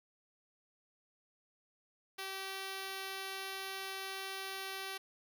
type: tone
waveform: 5% pulse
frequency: 385.8 Hz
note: G4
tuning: 28 cents flat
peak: -29 dBFS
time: 2.18-4.98 s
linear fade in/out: 10 ms
effects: none